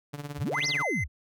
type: tone with tremolo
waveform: sawtooth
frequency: 145 Hz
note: D3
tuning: 22 cents flat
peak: -28 dBFS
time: 0.13-0.83 s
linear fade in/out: 10 ms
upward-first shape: triangle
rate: 18 Hz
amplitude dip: 90%
type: exponential two-way sweep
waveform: sine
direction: up then down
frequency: 52.9 to 6272 to 52.9 Hz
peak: -28 dBFS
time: 0.37-1.08 s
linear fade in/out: 50 ms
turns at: 0.67 s
type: tone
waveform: triangle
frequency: 2057 Hz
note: C7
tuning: 30 cents flat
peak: -27 dBFS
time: 0.54-1.04 s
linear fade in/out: 5 ms
effects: none